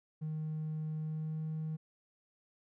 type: tone with pitch glide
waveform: triangle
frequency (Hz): 155.56 to 157.1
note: D#3 to D#3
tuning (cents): 0 to +17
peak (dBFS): -32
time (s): 0.21-1.77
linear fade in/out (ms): 20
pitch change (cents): +17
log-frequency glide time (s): 0.98-1.43
effects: tanh soft clip ceiling -31 dBFS